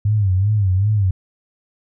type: tone with vibrato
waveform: sine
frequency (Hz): 99.5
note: G2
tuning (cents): +26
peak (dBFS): -13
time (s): 0.05-1.11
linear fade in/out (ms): 5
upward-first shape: sine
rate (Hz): 2.6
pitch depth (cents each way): 140
effects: none